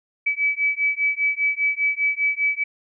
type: beating tone pair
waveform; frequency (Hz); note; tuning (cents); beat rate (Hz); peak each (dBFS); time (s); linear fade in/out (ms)
sine; 2290 / 2295; D7 / D7; -44 / -40; 5; -22; 0.26-2.64; 10
effects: none